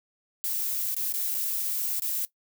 violet noise with dropouts, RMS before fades -29 dBFS, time 0.44-2.25 s, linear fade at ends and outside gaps 0 ms, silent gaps 0.945-0.965 / 1.124-1.139 / 1.344-1.348 / 1.997-2.021 s, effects noise-tail reverb RT60 0.1 s tail -18 dB re dry

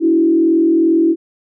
sine tone with frequency modulation, 329.6 Hz, E4, in tune, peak -9 dBFS, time 0-1.16 s, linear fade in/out 50 ms, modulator 42.6 Hz, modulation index 0.67, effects none

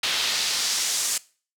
pink noise with band-pass filter sweep, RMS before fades -25 dBFS, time 0.03-1.18 s, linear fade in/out 5 ms, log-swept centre 3400 to 7600 Hz, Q 1.4, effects noise-tail reverb RT60 0.4 s tail -21 dB re dry

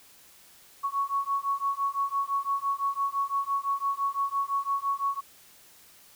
sine beating tone pair, 1108.7 / 1114.6 Hz, C#6 / C#6, 0 / +9 cents, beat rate 5.9 Hz, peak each -29 dBFS, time 0.83-5.21 s, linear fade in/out 20 ms, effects white hiss -55 dBFS RMS until 6.15 s

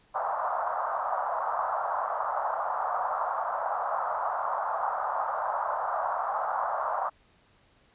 pink band-pass noise, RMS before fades -30 dBFS, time 0.14-7.1 s, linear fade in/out 20 ms, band 640 to 1300 Hz, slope 48 dB/octave, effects pink hiss -63 dBFS RMS until 7.94 s + resampled to 8000 Hz

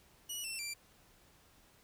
15% pulse tone with pitch steps, 2921 / 2691 / 2356 Hz, F#7 / E7 / D7, -23 / +35 / +5 cents, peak -32 dBFS, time 0.29-0.74 s, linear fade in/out 10 ms, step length 150 ms, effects pink hiss -65 dBFS RMS until 1.83 s

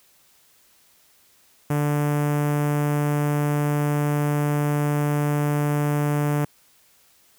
sawtooth tone with notch filter, 146.83 Hz, D3, in tune, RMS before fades -22 dBFS, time 1.7-6.45 s, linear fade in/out 5 ms, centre 4100 Hz, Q 0.55, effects white hiss -58 dBFS RMS until 7.38 s

